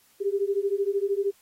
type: beating tone pair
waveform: sine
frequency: 392 / 405 Hz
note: G4 / G#4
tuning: 0 / -43 cents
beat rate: 13 Hz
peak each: -26 dBFS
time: 0.2-1.32 s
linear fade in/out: 20 ms
effects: white hiss -61 dBFS RMS until 1.41 s + AAC 48 kbps